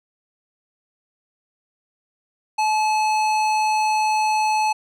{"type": "tone with hard clipping", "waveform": "sine", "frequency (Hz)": 861, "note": "A5", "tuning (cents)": -38, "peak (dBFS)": -19, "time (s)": [2.58, 4.73], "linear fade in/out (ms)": 10, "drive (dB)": 15, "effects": []}